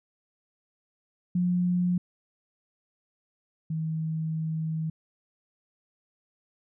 sine tone pair in turn, 178.2 / 159.31 Hz, F3 / D#3, +35 / +41 cents, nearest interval major second, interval 194 cents, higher first, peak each -22 / -27 dBFS, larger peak first, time 1.35-1.98 / 3.7-4.9 s, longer second, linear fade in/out 5 ms, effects none

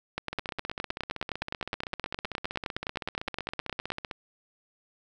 two click trains, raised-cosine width 0.3 ms, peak -14 / -18 dBFS, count 37 / 60, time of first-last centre 0.18-3.903 / 0.33-4.112 s, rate 9.67 / 15.6 Hz, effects none

